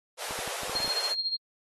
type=high-pass noise; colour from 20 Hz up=pink; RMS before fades=-36 dBFS; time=0.17-1.15 s; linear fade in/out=50 ms; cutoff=440 Hz; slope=48 dB/octave
type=clicks; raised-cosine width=1 ms; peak=-25 dBFS; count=9; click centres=0.309 / 0.39 / 0.477 / 0.633 / 0.696 / 0.753 / 0.803 / 0.846 / 0.878 s
type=tone with tremolo; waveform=sine; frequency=4228 Hz; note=C8; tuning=17 cents sharp; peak=-25 dBFS; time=0.75-1.37 s; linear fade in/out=10 ms; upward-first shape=sine; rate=14 Hz; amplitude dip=70%
effects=AAC 32 kbps